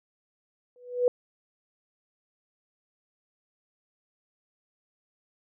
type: tone with exponential growth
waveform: sine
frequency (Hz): 492.3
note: B4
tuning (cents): -6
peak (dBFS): -16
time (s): 0.76-1.08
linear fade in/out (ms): 1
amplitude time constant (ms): 69
effects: none